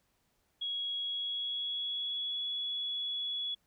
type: tone with pitch glide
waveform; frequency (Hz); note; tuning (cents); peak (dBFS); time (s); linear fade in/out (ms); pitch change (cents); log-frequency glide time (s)
sine; 3322 to 3384; G#7 to G#7; 0 to +32; -33; 0.61-3.55; 10; +32; 0.97-2.45
effects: pink hiss -75 dBFS RMS until 3.66 s